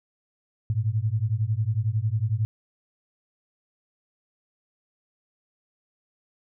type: beating tone pair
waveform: sine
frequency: 103.83 / 114.83 Hz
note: G#2 / A#2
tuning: 0 / -26 cents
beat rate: 11 Hz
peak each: -25 dBFS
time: 0.7-2.45 s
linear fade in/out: 0 ms
effects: none